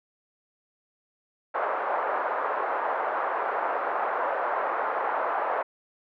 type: band-pass noise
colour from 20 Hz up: pink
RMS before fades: -28 dBFS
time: 1.54-5.63 s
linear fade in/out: 10 ms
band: 550 to 1400 Hz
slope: 24 dB/octave
effects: none